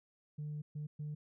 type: tone bursts at uneven times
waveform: sine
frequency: 149.6 Hz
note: D3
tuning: 32 cents sharp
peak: -37 dBFS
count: 3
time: 0.38-0.62 / 0.75-0.87 / 0.99-1.15 s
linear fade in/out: 10 ms
effects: tanh soft clip ceiling -36 dBFS